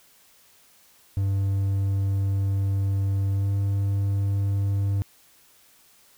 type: tone with pitch glide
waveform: triangle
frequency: 98 to 99.31 Hz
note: G2 to G2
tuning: 0 to +23 cents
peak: -19 dBFS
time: 1.17-5.02 s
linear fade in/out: 0 ms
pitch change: +23 cents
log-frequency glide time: 3.34-3.5 s
effects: white hiss -57 dBFS RMS until 6.17 s